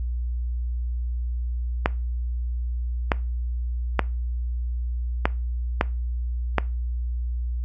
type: clicks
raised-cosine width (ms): 0.5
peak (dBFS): -3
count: 6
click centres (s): 1.859 / 3.118 / 3.993 / 5.255 / 5.811 / 6.583
effects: noise-tail reverb RT60 0.3 s tail -21 dB re dry + added 60 Hz sine -24 dBFS peak until 7.64 s

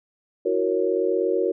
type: chord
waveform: sine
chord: F# dominant seventh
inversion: third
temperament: equal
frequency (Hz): 329.6 / 370 / 466.2 / 554.4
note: E4 / F#4 / A#4 / C#5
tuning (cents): 0 / 0 / 0 / 0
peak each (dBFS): -28 / -23 / -24 / -27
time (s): 0.45-1.52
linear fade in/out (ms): 10
effects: none

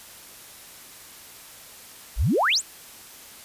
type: exponential sweep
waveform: sine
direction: up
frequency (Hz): 38.89 to 9350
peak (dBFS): -18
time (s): 2.16-2.62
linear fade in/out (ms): 50
effects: white hiss -45 dBFS RMS until 3.44 s + resampled to 32000 Hz

